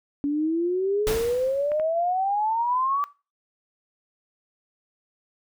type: exponential sweep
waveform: sine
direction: up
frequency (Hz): 282.2 to 1160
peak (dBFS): -21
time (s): 0.24-3.04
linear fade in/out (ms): 0
type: noise with exponential decay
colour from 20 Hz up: pink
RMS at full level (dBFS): -27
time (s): 1.07-1.81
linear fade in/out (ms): 0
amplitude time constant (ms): 160
type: clicks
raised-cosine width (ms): 0.5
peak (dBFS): -23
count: 2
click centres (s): 1.718 / 1.798
effects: noise-tail reverb RT60 0.3 s tail -19 dB re dry